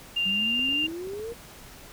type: tone with vibrato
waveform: sine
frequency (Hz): 2794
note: F7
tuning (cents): 0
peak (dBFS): -23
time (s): 0.16-0.87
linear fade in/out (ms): 10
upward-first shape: triangle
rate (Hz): 13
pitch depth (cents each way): 9
type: exponential sweep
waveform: sine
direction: up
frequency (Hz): 185 to 480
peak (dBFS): -32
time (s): 0.25-1.34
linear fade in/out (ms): 20
type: clicks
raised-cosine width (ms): 2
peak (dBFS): -31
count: 10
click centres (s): 0.594 / 0.687 / 0.728 / 0.841 / 0.883 / 0.915 / 1.072 / 1.135 / 1.195 / 1.322
effects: pink hiss -47 dBFS RMS until 1.92 s